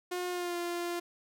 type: tone with pitch glide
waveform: sawtooth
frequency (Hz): 358.7 to 347.1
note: F4 to F4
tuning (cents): +46 to -11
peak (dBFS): -29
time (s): 0.11-1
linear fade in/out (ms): 10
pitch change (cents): -57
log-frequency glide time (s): 0.3-0.57
effects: none